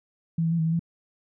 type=tone with pitch steps; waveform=sine; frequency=165 / 163.7 / 168.3 / 160.3 / 163 / 167.7 Hz; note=E3 / E3 / E3 / E3 / E3 / E3; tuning=+2 / -12 / +36 / -48 / -19 / +30 cents; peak=-21 dBFS; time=0.38-0.794 s; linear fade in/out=5 ms; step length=69 ms; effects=none